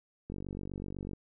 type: click train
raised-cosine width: 3 ms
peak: -27 dBFS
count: 41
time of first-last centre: 0.3-1.133 s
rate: 48 Hz
effects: none